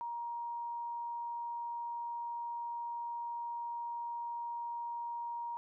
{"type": "tone", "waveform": "sine", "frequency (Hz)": 943, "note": "A#5", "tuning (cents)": 20, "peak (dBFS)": -37, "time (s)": [0.01, 5.57], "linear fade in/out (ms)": 0, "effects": []}